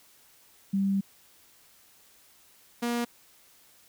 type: tone pair in turn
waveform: sine / sawtooth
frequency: 196 / 238.1 Hz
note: G3 / A#3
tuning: 0 / +37 cents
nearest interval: minor third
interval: 337 cents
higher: second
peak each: -23 dBFS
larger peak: neither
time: 0.73-1.01 / 2.82-3.05 s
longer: first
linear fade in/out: 10 ms
effects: white hiss -59 dBFS RMS until 3.88 s